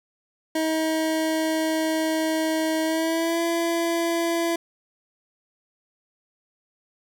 25% pulse tone with pitch glide, 317.8 to 336.5 Hz, D#4 to E4, +37 to +36 cents, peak -18 dBFS, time 0.55-4.56 s, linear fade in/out 5 ms, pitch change +99 cents, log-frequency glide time 2.84-3.41 s, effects none

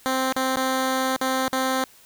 10% pulse tone with dropouts, 261.6 Hz, C4, in tune, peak -13 dBFS, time 0.06-1.84 s, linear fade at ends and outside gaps 0 ms, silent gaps 0.324-0.363 / 0.558-0.569 / 1.164-1.213 / 1.482-1.529 s, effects white hiss -52 dBFS RMS until 2.05 s

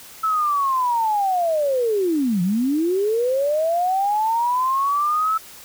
sine linear two-way sweep, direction down then up, 1317 to 170.2 to 1317 Hz, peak -17 dBFS, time 0.23-5.38 s, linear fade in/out 10 ms, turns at 2.42 s, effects white hiss -42 dBFS RMS until 5.64 s

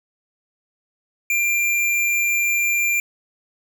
square tone, 2379 Hz, D7, 22 cents sharp, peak -18 dBFS, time 1.3-3 s, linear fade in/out 2 ms, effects none

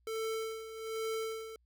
square tone with tremolo, 444.4 Hz, A4, 17 cents sharp, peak -34 dBFS, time 0.07-1.56 s, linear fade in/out 2 ms, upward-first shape sine, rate 1.2 Hz, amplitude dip 70%, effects added 60 Hz sine -68 dBFS peak until 1.65 s

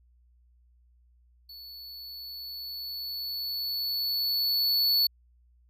square tone with level ramp, 4435 Hz, C#8, in tune, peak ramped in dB -44 to -21 dBFS, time 1.49-5.07 s, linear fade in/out 5 ms, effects added 60 Hz sine -59 dBFS peak until 5.69 s

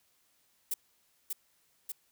violet noise with echo, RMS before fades -32 dBFS, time 0.71-0.74 s, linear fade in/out 5 ms, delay 590 ms, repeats 2, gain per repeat -3 dB, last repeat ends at 1.92 s, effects white hiss -71 dBFS RMS until 2.11 s

